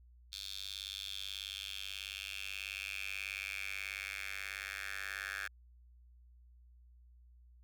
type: tone with high-pass filter sweep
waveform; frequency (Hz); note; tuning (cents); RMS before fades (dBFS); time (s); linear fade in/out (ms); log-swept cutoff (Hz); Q
10% pulse; 98.4; G2; +7; -43; 0.32-5.48; 10; 3900 to 1700; 5.3
effects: added 60 Hz sine -58 dBFS peak until 7.63 s